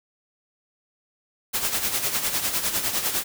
white noise with tremolo, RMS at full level -23 dBFS, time 1.53-3.24 s, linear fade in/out 20 ms, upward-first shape sine, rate 9.9 Hz, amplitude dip 60%, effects none

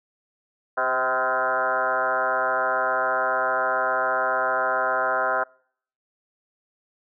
sine tone with frequency modulation, 1028 Hz, C6, 31 cents flat, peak -20 dBFS, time 0.77-5.44 s, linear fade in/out 10 ms, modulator 127 Hz, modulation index 4, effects noise-tail reverb RT60 0.6 s tail -26 dB re dry

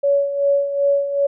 sine tone with tremolo, 563 Hz, C#5, 27 cents sharp, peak -12 dBFS, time 0.03-1.27 s, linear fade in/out 10 ms, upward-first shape sine, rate 2.6 Hz, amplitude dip 65%, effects none

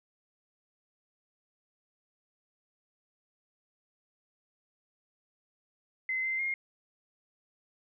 sine tone with pitch steps, 2054 / 2077 / 2132 Hz, C7 / C7 / C7, -33 / -13 / +32 cents, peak -29 dBFS, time 6.09-6.54 s, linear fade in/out 2 ms, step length 150 ms, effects none

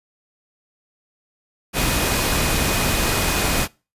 sine tone in noise, 2489 Hz, D#7, in tune, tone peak -31 dBFS, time 1.73-3.68 s, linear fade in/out 50 ms, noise pink, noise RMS -20 dBFS, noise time 1.73-3.68 s, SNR -14 dB, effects noise-tail reverb RT60 0.3 s tail -23 dB re dry + resampled to 32000 Hz

